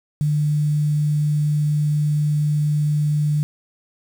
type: tone with quantisation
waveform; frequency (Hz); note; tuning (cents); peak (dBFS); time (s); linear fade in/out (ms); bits
sine; 149.3; D3; +29; -16; 0.21-3.43; 0; 7
effects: none